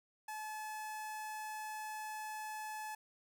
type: tone with notch filter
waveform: sawtooth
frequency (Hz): 860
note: A5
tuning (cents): -40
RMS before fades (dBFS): -44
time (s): 0.28-2.95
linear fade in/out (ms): 5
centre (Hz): 3800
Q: 1.5
effects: none